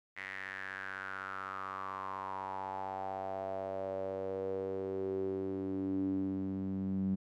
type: tone with band-pass filter sweep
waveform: sawtooth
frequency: 95.9 Hz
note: G2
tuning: 37 cents flat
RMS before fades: -38 dBFS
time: 0.16-7.16 s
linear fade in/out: 20 ms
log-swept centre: 2000 to 200 Hz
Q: 6.3
effects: none